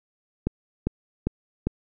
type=click train; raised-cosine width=3 ms; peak=-10 dBFS; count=4; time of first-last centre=0.47-1.67 s; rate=2.5 Hz; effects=none